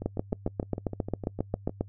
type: two click trains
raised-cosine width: 2 ms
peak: -21 / -14 dBFS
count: 12 / 14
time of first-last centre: 0.02-1.694 / 0.06-1.81 s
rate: 6.57 / 7.43 Hz
effects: noise-tail reverb RT60 0.1 s tail -25 dB re dry + added 99 Hz sine -45 dBFS peak until 1.88 s